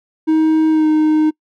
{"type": "tone with pitch glide", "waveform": "triangle", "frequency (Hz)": [315.5, 309.2], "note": ["D#4", "D#4"], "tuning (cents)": [24, -11], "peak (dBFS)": -8, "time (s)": [0.27, 1.31], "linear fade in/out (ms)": 20, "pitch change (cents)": -35, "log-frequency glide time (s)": [0.7, 0.87], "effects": ["noise-tail reverb RT60 0.1 s tail -26 dB re dry"]}